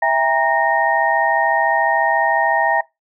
sine tone cluster, 657 / 803 / 937 / 1852 Hz, E5 / G5 / A#5 / A#6, -6 / +41 / +9 / -12 cents, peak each -19 dBFS, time 0.02-2.81 s, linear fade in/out 5 ms, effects noise-tail reverb RT60 0.2 s tail -22 dB re dry

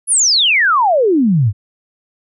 sine exponential sweep, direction down, 10940 to 93.5 Hz, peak -9 dBFS, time 0.07-1.53 s, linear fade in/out 50 ms, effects none

